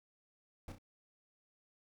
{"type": "noise with echo", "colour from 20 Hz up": "brown", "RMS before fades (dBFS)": -45, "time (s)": [0.68, 0.72], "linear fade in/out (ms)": 2, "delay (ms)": 32, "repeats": 2, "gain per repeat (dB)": -7, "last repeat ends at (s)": 0.784, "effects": []}